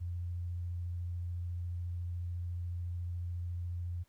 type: tone with vibrato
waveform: sine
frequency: 87.31 Hz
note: F2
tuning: in tune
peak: -35 dBFS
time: 0-4.04 s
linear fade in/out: 20 ms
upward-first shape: square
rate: 14 Hz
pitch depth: 10 cents each way
effects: pink hiss -73 dBFS RMS until 4.08 s